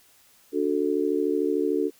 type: chord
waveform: sine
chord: D major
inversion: none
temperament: just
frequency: 293.7 / 367.1 / 440.5 Hz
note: D4 / F#4 / A4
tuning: 0 / -14 / +2 cents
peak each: -26 dBFS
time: 0.52-1.91 s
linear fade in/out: 50 ms
effects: white hiss -58 dBFS RMS until 1.99 s